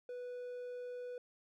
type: tone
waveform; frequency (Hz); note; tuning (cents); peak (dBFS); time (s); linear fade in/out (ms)
triangle; 493.1; B4; -3; -40; 0.09-1.18; 2
effects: none